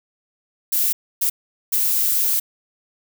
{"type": "noise bursts at uneven times", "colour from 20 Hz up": "violet", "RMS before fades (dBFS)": -19, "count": 3, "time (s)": [[0.72, 0.93], [1.21, 1.3], [1.72, 2.4]], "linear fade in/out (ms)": 10, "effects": []}